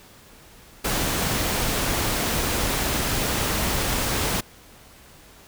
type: noise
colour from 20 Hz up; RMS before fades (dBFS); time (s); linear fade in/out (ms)
pink; -24; 0.84-4.41; 10
effects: pink hiss -49 dBFS RMS until 5.47 s

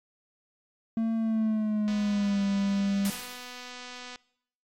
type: tone with pitch glide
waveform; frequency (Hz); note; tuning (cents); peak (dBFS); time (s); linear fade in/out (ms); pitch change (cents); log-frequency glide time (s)
triangle; 225.6 to 198.68; A3 to G3; +44 to +24; -22; 0.97-3.1; 2; -220; 1.16-2.43
type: click train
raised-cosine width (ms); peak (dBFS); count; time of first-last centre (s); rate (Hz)
0.2; -25; 566; 1.88-4.158; 248
type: noise with exponential decay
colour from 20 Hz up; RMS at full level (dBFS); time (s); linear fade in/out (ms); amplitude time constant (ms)
white; -33; 3.05-3.79; 2; 160
effects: noise-tail reverb RT60 0.7 s tail -22 dB re dry + MP3 64 kbps

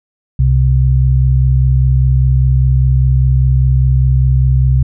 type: tone pair together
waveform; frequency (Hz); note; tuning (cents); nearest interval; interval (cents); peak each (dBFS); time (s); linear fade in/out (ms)
sine; 65 / 130; C2 / C3; -11 / -11; octave; 1200; -10; 0.39-4.83; 5
effects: none

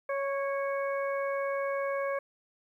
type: harmonic tone with a mistuned harmonic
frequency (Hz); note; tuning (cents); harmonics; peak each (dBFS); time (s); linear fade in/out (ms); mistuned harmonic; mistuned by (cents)
554.4; C#5; 0; 1 / 2 / 3 / 4; -30 / -36 / -40 / -42; 0.09-2.19; 5; 3; -17
effects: 11-bit

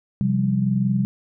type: chord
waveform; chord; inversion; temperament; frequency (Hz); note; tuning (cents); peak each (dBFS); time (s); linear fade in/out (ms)
sine; C suspended fourth; none; equal; 130.81 / 174.61 / 196; C3 / F3 / G3; 0 / 0 / 0; -22 / -26 / -20; 0.21-1.05; 0
effects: none

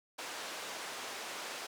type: band-pass noise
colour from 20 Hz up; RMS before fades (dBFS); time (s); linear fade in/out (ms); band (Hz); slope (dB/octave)
pink; -43; 0.18-1.67; 10; 530 to 7900; 12
effects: none

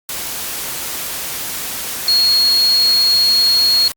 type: tone in noise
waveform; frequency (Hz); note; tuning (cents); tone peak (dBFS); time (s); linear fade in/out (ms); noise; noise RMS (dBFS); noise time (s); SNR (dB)
sine; 4306; C8; +49; -10; 2.08-3.88; 2; white; -24; 0.09-3.92; +11
effects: Opus 48 kbps

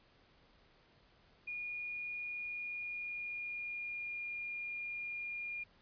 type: tone with pitch glide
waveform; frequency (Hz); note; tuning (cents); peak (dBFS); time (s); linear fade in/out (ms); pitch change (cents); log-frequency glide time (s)
sine; 2437 to 2415; D#7 to D7; -37 to +48; -39; 1.47-5.64; 10; -15; 2.3-4.27
effects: pink hiss -67 dBFS RMS until 5.81 s + resampled to 11025 Hz

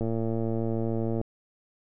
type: click train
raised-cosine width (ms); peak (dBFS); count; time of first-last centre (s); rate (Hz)
2; -17; 137; 0.01-1.214; 113
effects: none

